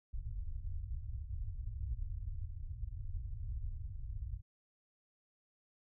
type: low-pass noise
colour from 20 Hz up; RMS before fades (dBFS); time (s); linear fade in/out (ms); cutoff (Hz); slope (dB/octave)
pink; -41; 0.13-4.42; 10; 110; 48
effects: none